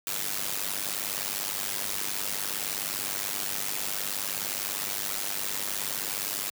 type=noise with amplitude modulation; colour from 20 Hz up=white; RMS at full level=-28 dBFS; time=0.07-6.5 s; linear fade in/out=2 ms; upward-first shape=sine; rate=99.4 Hz; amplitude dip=85%; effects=high-pass 100 Hz 12 dB/octave